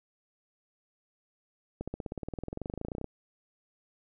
accelerating click train, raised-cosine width 2 ms, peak -22 dBFS, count 28, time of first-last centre 1.81-3.043 s, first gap 66 ms, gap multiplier 0.97, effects none

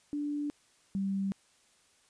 sine tone pair in turn, 292.4 / 195.15 Hz, D4 / G3, -7 / -8 cents, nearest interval perfect fifth, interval 701 cents, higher first, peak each -31 / -29 dBFS, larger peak second, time 0.13-0.5 / 0.95-1.32 s, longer neither, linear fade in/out 0 ms, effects white hiss -66 dBFS RMS until 2.09 s + resampled to 22050 Hz

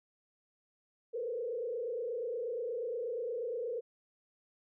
sine tone with frequency modulation, 475.4 Hz, A#4, 34 cents sharp, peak -34 dBFS, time 1.13-3.81 s, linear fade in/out 20 ms, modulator 28.4 Hz, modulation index 1.3, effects none

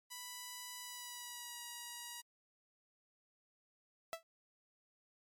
5% pulse tone with pitch glide, 987.8 to 958 Hz, B5 to A#5, 0 to +47 cents, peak -34 dBFS, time 0.1-2.22 s, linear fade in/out 20 ms, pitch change -53 cents, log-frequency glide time 0.81-1.63 s
sawtooth tone with exponential decay, 659.3 Hz, E5, in tune, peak -33 dBFS, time 4.13-4.23 s, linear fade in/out 0 ms, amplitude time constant 21 ms
effects MP3 96 kbps

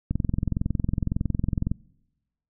click train, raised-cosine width 5 ms, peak -12 dBFS, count 36, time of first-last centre 0.11-1.716 s, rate 21.8 Hz, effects noise-tail reverb RT60 1.0 s tail -25 dB re dry

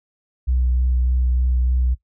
sine tone with vibrato, 62.5 Hz, B1, 21 cents sharp, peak -14 dBFS, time 0.47-1.95 s, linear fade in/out 20 ms, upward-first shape sine, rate 3.3 Hz, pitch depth 15 cents each way, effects noise-tail reverb RT60 0.1 s tail -18 dB re dry + tanh soft clip ceiling -12 dBFS

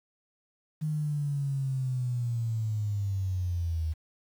sine linear sweep, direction down, 155.56 to 77.7 Hz, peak -27 dBFS, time 0.81-3.94 s, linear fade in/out 20 ms, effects 9-bit

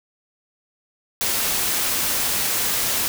white noise, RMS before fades -22 dBFS, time 1.21-3.08 s, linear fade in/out 0 ms, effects none

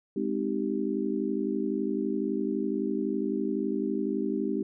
sine chord, Ab major seventh, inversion none, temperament just, 207.7 / 259.6 / 311.5 / 389.3 Hz, Ab3 / C4 / Eb4 / G4, 0 / -13 / +2 / -12 cents, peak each -32 dBFS, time 0.16-4.63 s, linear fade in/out 5 ms, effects none

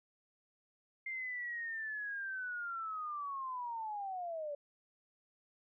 sine linear sweep, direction down, 2108 to 567 Hz, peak -38 dBFS, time 1.06-4.55 s, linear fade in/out 5 ms, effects none

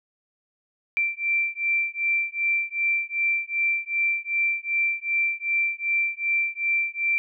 sine beating tone pair, 2349 / 2351.6 Hz, D7 / D7, 0 / +2 cents, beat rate 2.6 Hz, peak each -25 / -25 dBFS, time 0.97-7.18 s, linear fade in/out 0 ms, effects none

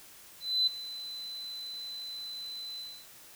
sine tone with ADSR envelope, 4023 Hz, B7, 31 cents sharp, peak -22 dBFS, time 0.4-3.07 s, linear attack 270 ms, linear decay 9 ms, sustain -16 dB, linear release 280 ms, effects white hiss -53 dBFS RMS until 3.35 s

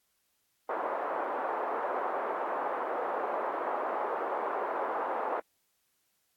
white band-pass noise, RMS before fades -33 dBFS, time 0.69-5.4 s, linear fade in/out 5 ms, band 400 to 1100 Hz, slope 24 dB/octave, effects white hiss -75 dBFS RMS until 6.36 s + AAC 64 kbps

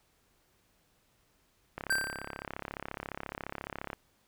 click train, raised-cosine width 0.5 ms, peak -22 dBFS, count 75, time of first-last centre 1.78-3.931 s, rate 34.4 Hz
square tone with exponential decay, 1568 Hz, G6, in tune, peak -25 dBFS, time 1.9-2.46 s, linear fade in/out 5 ms, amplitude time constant 120 ms
effects pink hiss -70 dBFS RMS until 4.27 s

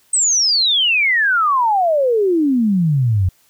sine exponential sweep, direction down, 8360 to 87.31 Hz, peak -12 dBFS, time 0.13-3.29 s, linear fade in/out 5 ms, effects white hiss -56 dBFS RMS until 3.49 s

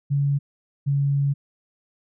sine tone pair in turn, 141.3 / 140.56 Hz, C#3 / C#3, +34 / +24 cents, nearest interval unison, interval 10 cents, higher first, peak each -18 / -18 dBFS, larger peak neither, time 0.1-0.39 / 0.86-1.34 s, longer second, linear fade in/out 20 ms, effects none

